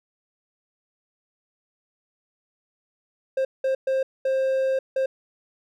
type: tone bursts at uneven times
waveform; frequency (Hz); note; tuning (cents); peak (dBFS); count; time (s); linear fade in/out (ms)
triangle; 530; C5; +22; -18; 5; 3.37-3.45 / 3.64-3.75 / 3.87-4.03 / 4.25-4.79 / 4.96-5.06; 5
effects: none